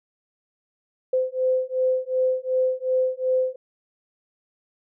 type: beating tone pair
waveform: sine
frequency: 513 / 515.7 Hz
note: C5 / C5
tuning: -34 / -25 cents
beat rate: 2.7 Hz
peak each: -23 dBFS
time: 1.13-3.56 s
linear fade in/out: 5 ms
effects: none